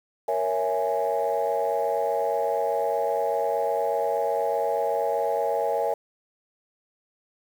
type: chord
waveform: sine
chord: A# half-diminished seventh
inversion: none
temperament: equal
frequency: 466.2 / 554.4 / 659.3 / 830.6 Hz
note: A#4 / C#5 / E5 / G#5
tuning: 0 / 0 / 0 / 0 cents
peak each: -27 dBFS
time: 0.28-5.94 s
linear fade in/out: 5 ms
effects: tanh soft clip ceiling -15 dBFS + 8-bit